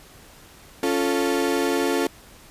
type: chord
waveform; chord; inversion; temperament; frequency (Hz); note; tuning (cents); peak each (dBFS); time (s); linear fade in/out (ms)
35% pulse; Db augmented; none; equal; 277.2 / 349.2 / 440; Db4 / F4 / A4; 0 / 0 / 0; -23; 0.83-2.07; 2
effects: pink hiss -48 dBFS RMS until 2.5 s + resampled to 32000 Hz

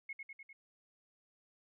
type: tone with echo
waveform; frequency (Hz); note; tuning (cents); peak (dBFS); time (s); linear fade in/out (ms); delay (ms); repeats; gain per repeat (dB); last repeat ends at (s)
sine; 2173; C#7; -35; -40; 0.09-0.13; 5; 100; 4; -3; 0.53
effects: none

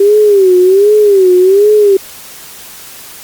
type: tone with vibrato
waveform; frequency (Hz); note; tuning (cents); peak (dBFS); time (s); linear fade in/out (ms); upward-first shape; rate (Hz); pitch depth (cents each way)
sine; 392; G4; 0; -3; 0-1.97; 5; sine; 1.3; 140
effects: white hiss -31 dBFS RMS until 3.23 s + Opus 48 kbps

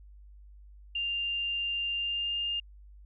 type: tone with pitch glide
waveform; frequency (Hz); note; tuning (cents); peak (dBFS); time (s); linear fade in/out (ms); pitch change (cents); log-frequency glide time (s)
sine; 2794 to 2813; F7 to F7; 0 to +12; -29; 0.95-2.6; 5; +12; 1.96-2.38
effects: added 50 Hz sine -49 dBFS peak until 3.05 s

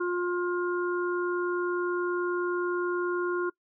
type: harmonic tone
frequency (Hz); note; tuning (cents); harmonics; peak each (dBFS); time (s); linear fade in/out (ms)
354.1; F4; +24; 1 / 3 / 4; -27 / -35 / -34; 0-3.5; 10
effects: noise-tail reverb RT60 0.1 s tail -23 dB re dry

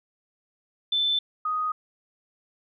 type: tone pair in turn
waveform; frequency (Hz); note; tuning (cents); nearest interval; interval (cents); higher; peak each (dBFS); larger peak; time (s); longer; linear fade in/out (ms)
sine; 3527 / 1247; A7 / D#6; +3 / +3; octave + tritone; 1800; first; -21 / -24; first; 0.92-1.19 / 1.45-1.72; neither; 5
effects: none

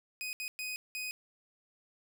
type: tone bursts at uneven times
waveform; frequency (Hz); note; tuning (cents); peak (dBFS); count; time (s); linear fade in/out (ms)
sawtooth; 2500; D#7; +8; -33; 4; 0.21-0.33 / 0.4-0.48 / 0.59-0.76 / 0.95-1.11; 0
effects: none

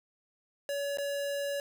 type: tone with dropouts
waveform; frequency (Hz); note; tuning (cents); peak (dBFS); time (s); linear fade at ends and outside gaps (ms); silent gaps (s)
square; 566; C#5; +36; -32; 0.69-1.6; 1; 0.973-0.984
effects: none

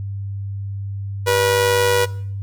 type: tone with amplitude modulation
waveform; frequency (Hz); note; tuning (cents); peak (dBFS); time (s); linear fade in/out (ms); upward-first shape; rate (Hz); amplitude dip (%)
sawtooth; 485; B4; -31; -8; 1.26-2.06; 20; sine; 101; 60
effects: noise-tail reverb RT60 0.6 s tail -19 dB re dry + added 99 Hz sine -24 dBFS peak until 2.42 s

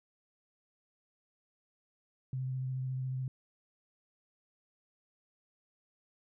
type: tone with vibrato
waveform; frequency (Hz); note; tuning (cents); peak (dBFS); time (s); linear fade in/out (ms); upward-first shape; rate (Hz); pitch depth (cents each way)
sine; 130; C3; -11; -33; 2.33-3.28; 2; sine; 14; 16
effects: none

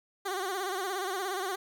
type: tone with vibrato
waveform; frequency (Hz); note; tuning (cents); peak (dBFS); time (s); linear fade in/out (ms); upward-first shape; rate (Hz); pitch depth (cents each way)
15% pulse; 380; F#4; +46; -25; 0.25-1.56; 10; sine; 17; 99
effects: none

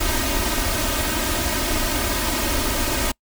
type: noise with comb filter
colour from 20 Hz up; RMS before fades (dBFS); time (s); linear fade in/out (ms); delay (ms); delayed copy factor
pink; -22; 0-3.12; 10; 3.2; +0.9
effects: noise-tail reverb RT60 0.1 s tail -26 dB re dry

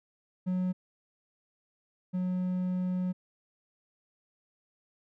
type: tone pair in turn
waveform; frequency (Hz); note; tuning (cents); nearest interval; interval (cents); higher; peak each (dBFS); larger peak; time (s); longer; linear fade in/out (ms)
triangle; 183.2 / 182.52; F#3 / F#3; -17 / -23; unison; 6; first; -25 / -26; first; 0.46-0.73 / 2.13-3.13; second; 20
effects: none

